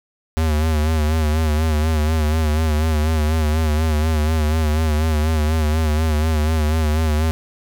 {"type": "tone with vibrato", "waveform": "square", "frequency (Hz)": 77.78, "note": "D#2", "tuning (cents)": 0, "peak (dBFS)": -16, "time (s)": [0.37, 7.31], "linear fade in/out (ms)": 0, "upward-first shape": "sine", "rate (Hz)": 4.1, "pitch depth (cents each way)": 62, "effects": []}